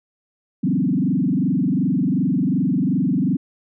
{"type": "tone with frequency modulation", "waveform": "sine", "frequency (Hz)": 220, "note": "A3", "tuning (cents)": 0, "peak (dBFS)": -16, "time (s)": [0.63, 3.37], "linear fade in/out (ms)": 10, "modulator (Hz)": 22.7, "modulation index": 2.8, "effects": []}